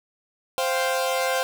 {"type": "chord", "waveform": "sawtooth", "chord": "C suspended fourth", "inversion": "none", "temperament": "equal", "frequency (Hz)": [523.3, 698.5, 784], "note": ["C5", "F5", "G5"], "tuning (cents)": [0, 0, 0], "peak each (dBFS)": [-20, -24, -26], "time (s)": [0.58, 1.43], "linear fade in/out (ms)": 0, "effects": []}